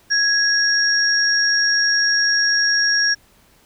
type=tone pair together; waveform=sine; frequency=1661.2 / 5588 Hz; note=G#6 / F8; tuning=0 / 0 cents; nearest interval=octave + major sixth; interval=2100 cents; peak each=-17 / -17 dBFS; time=0.1-3.15 s; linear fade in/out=20 ms; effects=pink hiss -54 dBFS RMS until 3.65 s